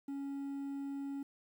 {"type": "tone with quantisation", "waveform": "triangle", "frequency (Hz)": 278.1, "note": "C#4", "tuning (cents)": 6, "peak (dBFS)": -36, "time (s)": [0.08, 1.23], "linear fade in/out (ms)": 5, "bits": 11, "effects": []}